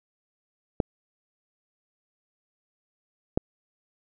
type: clicks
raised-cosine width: 2 ms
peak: -8 dBFS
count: 2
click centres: 0.802 / 3.375 s
effects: none